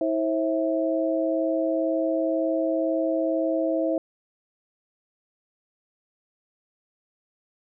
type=tone cluster; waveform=sine; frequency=322.3 / 533 / 655 Hz; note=E4 / C5 / E5; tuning=-39 / +32 / -11 cents; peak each=-25 / -27 / -26 dBFS; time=0.01-3.98 s; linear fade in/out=2 ms; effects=none